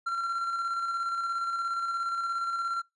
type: tone with tremolo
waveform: triangle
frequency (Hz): 1367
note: F6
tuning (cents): -37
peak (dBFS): -25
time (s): 0.06-2.82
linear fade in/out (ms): 10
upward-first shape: square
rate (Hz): 17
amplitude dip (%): 30
effects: noise-tail reverb RT60 0.2 s tail -26 dB re dry + resampled to 24000 Hz